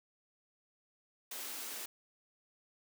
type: high-pass noise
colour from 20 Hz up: white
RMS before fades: -43 dBFS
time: 1.31-1.86 s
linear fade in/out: 5 ms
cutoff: 210 Hz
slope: 96 dB/octave
effects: none